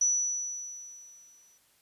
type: tone with exponential decay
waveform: sine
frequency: 5920 Hz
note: F#8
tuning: in tune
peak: -21 dBFS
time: 0.01-1.58 s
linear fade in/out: 5 ms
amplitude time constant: 340 ms
effects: white hiss -66 dBFS RMS until 1.81 s + resampled to 32000 Hz